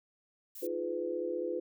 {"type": "noise", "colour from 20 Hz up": "violet", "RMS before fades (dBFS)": -46, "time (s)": [0.55, 0.67], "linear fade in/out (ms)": 5}
{"type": "chord", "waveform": "sine", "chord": "F half-diminished seventh", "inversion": "third", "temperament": "just", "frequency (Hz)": [314.3, 349.2, 419.1, 502.9], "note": ["Eb4", "F4", "Ab4", "Cb5"], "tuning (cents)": [18, 0, 16, 31], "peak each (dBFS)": [-42, -36, -40, -36], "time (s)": [0.62, 1.6], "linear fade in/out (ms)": 10}
{"effects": []}